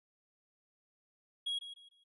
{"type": "tone with echo", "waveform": "triangle", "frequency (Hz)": 3306, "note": "G#7", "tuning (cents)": -9, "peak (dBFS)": -32, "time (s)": [1.46, 1.59], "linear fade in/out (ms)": 10, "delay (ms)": 150, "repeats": 3, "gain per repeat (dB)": -11, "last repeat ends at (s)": 2.04, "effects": ["resampled to 32000 Hz"]}